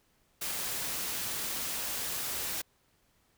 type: noise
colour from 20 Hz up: white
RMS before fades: -35 dBFS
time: 0.41-2.62 s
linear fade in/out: 10 ms
effects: pink hiss -70 dBFS RMS until 3.37 s